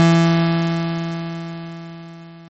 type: tone with level ramp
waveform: 35% pulse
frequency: 166.8 Hz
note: E3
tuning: 21 cents sharp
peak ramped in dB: -7 to -37 dBFS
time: 0-2.48 s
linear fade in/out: 0 ms
effects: low-pass 6000 Hz 12 dB/octave + MP3 32 kbps